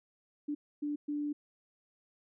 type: tone bursts at uneven times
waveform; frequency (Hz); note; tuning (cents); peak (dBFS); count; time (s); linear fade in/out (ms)
sine; 293.7; D4; 0; -32; 3; 0.48-0.55 / 0.82-0.96 / 1.08-1.33; 10
effects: none